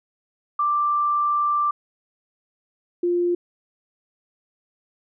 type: tone pair in turn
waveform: sine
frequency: 1178 / 350.2 Hz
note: D6 / F4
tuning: +5 / +5 cents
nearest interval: octave + major sixth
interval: 2100 cents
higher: first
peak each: -18 dBFS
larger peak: neither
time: 0.59-1.71 / 3.03-3.35 s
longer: first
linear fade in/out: 5 ms
effects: none